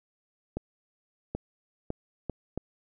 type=accelerating click train; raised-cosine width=2 ms; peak=-18 dBFS; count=5; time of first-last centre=0.57-2.576 s; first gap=780 ms; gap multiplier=0.71; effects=none